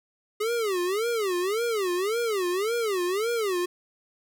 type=tone with vibrato; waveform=square; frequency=408.9 Hz; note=G#4; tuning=27 cents flat; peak=-25 dBFS; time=0.4-3.66 s; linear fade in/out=10 ms; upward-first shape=sine; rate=1.8 Hz; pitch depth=260 cents each way; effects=none